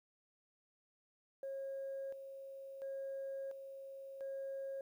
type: tone with tremolo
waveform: sine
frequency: 543 Hz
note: C#5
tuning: 36 cents flat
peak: -39 dBFS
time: 1.43-4.81 s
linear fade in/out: 2 ms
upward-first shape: square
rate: 0.72 Hz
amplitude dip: 60%
effects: tanh soft clip ceiling -38 dBFS + 12-bit